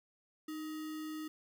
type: tone with sample-and-hold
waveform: sine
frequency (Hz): 310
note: D#4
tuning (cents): -6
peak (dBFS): -39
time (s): 0.48-1.28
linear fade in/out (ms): 5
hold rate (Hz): 1575
effects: none